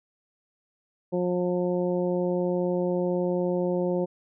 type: harmonic tone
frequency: 178.8 Hz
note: F3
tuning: 41 cents sharp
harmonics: 1 / 2 / 3 / 4 / 5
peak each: -28 / -27 / -28 / -40 / -40 dBFS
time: 1.12-4.06 s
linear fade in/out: 20 ms
effects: none